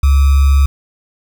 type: tone with sample-and-hold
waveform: sine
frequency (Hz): 69.3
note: C#2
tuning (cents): 0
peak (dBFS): -6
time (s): 0.03-0.66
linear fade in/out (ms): 5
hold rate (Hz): 1225
effects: none